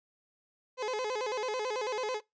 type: tone with vibrato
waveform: 30% pulse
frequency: 466.2 Hz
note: A#4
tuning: in tune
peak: -29 dBFS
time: 0.77-2.21 s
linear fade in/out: 50 ms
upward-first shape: square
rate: 9.1 Hz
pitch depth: 160 cents each way
effects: noise-tail reverb RT60 0.2 s tail -23 dB re dry + resampled to 16000 Hz